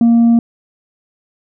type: tone with tanh clipping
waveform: triangle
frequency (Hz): 233.1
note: A#3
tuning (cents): 0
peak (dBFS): -7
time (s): 0.01-0.39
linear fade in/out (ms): 2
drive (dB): 7
effects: none